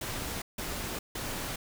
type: noise bursts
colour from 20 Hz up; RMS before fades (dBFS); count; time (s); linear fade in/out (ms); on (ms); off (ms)
pink; -36; 3; 0.01-1.56; 5; 410; 160
effects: none